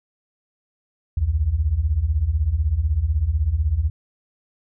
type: beating tone pair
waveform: sine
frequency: 65.41 / 81.41 Hz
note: C2 / E2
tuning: 0 / -21 cents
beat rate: 16 Hz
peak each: -22 / -19 dBFS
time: 1.17-3.9 s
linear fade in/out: 5 ms
effects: none